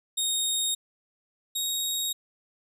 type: tone pair in turn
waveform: 20% pulse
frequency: 3723 / 3764 Hz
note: A#7 / A#7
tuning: -3 / +16 cents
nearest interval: unison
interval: 19 cents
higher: second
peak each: -19 / -21 dBFS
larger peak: first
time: 0.17-0.75 / 1.55-2.13 s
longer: neither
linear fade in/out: 10 ms
effects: none